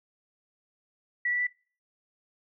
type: tone with pitch steps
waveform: sine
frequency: 1947 / 1959.4 / 1971.9 Hz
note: B6 / B6 / B6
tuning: -25 / -14 / -3 cents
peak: -25 dBFS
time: 1.25-1.469 s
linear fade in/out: 5 ms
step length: 73 ms
effects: noise-tail reverb RT60 0.4 s tail -22 dB re dry